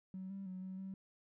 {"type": "tone with pitch steps", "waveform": "triangle", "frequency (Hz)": [188.1, 195.4, 185.4, 188, 191.7], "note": ["F#3", "G3", "F#3", "F#3", "G3"], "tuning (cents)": [29, -5, 4, 28, -38], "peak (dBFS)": -39, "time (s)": [0.14, 0.94], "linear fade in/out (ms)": 2, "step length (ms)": 160, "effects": ["tanh soft clip ceiling -40 dBFS"]}